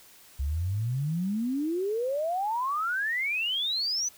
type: exponential sweep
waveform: sine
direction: up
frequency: 65.41 to 6140 Hz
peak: -26 dBFS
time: 0.39-4.09 s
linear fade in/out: 10 ms
effects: white hiss -54 dBFS RMS until 4.17 s